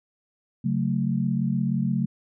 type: chord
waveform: sine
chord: F# minor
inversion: second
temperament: just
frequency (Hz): 138.75 / 185 / 222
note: C#3 / F#3 / A3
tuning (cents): +2 / 0 / +16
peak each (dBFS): -26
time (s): 0.64-2.06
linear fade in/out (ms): 10
effects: none